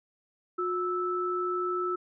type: tone pair together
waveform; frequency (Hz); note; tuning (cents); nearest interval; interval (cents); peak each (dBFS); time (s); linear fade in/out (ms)
sine; 360 / 1313.6; F#4 / E6; -47 / -6; octave + minor seventh; 2241; -30 / -30; 0.58-1.96; 10
effects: none